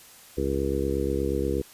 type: harmonic tone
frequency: 68.4 Hz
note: C#2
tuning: 23 cents flat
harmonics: 1 / 2 / 3 / 4 / 5 / 6 / 7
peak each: -30 / -35 / -35 / -33 / -30 / -30 / -31 dBFS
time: 0.37-1.62 s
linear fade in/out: 10 ms
effects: white hiss -50 dBFS RMS until 1.73 s + resampled to 32000 Hz